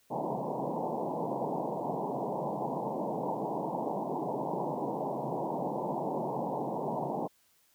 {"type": "band-pass noise", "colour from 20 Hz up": "white", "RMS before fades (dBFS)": -34, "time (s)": [0.1, 7.28], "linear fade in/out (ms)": 20, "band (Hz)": [130, 970], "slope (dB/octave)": 96, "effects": ["white hiss -68 dBFS RMS until 7.74 s"]}